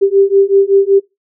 sine beating tone pair, 391.2 / 396.5 Hz, G4 / G4, -4 / +20 cents, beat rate 5.3 Hz, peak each -10 dBFS, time 0.01-1 s, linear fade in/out 20 ms, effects noise-tail reverb RT60 0.2 s tail -22 dB re dry

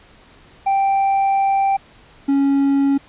triangle tone pair in turn, 784 / 277.2 Hz, G5 / C#4, 0 / 0 cents, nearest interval octave + tritone, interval 1800 cents, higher first, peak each -12 / -11 dBFS, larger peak second, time 0.66-1.77 / 2.28-2.98 s, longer first, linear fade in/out 10 ms, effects pink hiss -48 dBFS RMS until 3.08 s + resampled to 8000 Hz

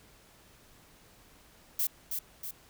violet noise with echo, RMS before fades -29 dBFS, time 1.79-1.87 s, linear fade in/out 5 ms, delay 320 ms, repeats 2, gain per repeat -5 dB, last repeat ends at 2.51 s, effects pink hiss -59 dBFS RMS until 2.69 s

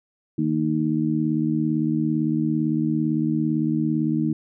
harmonic tone, 77.78 Hz, D#2, in tune, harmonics 2 / 3 / 4, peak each -25 / -24 / -23 dBFS, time 0.38-4.33 s, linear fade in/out 5 ms, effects none

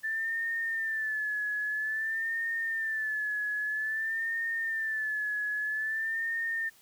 sine tone with vibrato, 1760 Hz, A6, in tune, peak -29 dBFS, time 0.03-6.7 s, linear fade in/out 20 ms, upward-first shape sine, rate 0.51 Hz, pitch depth 68 cents each way, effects white hiss -60 dBFS RMS until 6.81 s

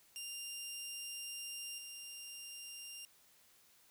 15% pulse tone with level steps, 2794 Hz, F7, in tune, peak -36 / -40 dBFS, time 0.16-3.05 s, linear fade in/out 0 ms, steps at 1.78 s, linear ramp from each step 2 ms, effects white hiss -67 dBFS RMS until 3.9 s

